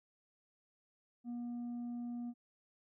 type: tone with tanh clipping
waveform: sine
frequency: 240 Hz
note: B3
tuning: 49 cents flat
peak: -40 dBFS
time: 1.24-2.34 s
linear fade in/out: 50 ms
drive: 3 dB
effects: none